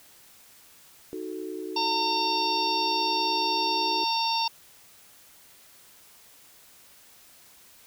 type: chord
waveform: sine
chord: D# diminished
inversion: none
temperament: equal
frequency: 311.1 / 370 / 440 Hz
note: D#4 / F#4 / A4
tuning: 0 / 0 / 0 cents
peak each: -37 / -35 / -39 dBFS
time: 1.13-4.04 s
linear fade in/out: 0 ms
type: harmonic tone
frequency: 912 Hz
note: A#5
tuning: 38 cents flat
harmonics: 1 / 3 / 4 / 5 / 6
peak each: -26 / -34 / -33 / -31 / -32 dBFS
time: 1.76-4.48 s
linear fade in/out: 5 ms
effects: white hiss -54 dBFS RMS until 7.86 s